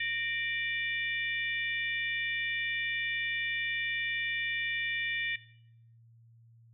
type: harmonic tone with a mistuned harmonic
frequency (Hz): 589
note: D5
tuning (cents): +5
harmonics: 3 / 4 / 5 / 6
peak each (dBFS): -33 / -35 / -41 / -40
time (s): 0-5.36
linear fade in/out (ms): 5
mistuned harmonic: 3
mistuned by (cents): +75
effects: noise-tail reverb RT60 0.7 s tail -17 dB re dry + added 115 Hz sine -56 dBFS peak until 6.73 s